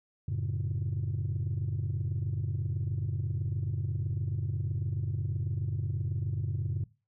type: chord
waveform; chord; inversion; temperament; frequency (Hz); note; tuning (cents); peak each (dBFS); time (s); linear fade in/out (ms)
sine; F# minor; none; just; 92.5 / 111 / 138.75; F#2 / A2 / C#3; 0 / +16 / +2; -32; 0.28-6.84; 5
effects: noise-tail reverb RT60 0.3 s tail -20 dB re dry + tanh soft clip ceiling -25 dBFS